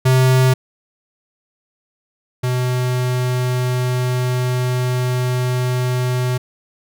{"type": "tone pair in turn", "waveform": "square", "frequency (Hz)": [129.5, 125.74], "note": ["C3", "B2"], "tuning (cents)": [-17, 32], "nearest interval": "minor second", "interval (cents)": 51, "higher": "first", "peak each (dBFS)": [-11, -17], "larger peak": "first", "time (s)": [[0.05, 0.54], [2.43, 6.38]], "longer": "second", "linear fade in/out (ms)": 10, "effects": []}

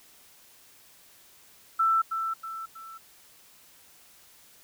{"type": "tone with echo", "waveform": "sine", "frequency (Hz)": 1330, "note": "E6", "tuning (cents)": 15, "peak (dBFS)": -20, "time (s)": [1.79, 2.02], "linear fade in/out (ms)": 10, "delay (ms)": 320, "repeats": 3, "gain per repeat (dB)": -7, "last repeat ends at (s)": 2.98, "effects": ["white hiss -56 dBFS RMS until 4.63 s"]}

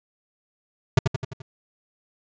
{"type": "tone with echo", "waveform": "square", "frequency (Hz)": 130.7, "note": "C3", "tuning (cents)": -1, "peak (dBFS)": -12, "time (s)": [0.97, 0.99], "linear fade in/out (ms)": 5, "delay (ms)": 86, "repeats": 5, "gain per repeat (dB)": -5, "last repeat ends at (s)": 1.42, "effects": ["resampled to 16000 Hz"]}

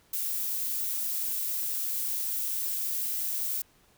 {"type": "noise", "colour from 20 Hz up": "violet", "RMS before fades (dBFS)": -31, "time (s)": [0.13, 3.62], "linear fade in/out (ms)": 5, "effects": ["pink hiss -63 dBFS RMS until 3.97 s"]}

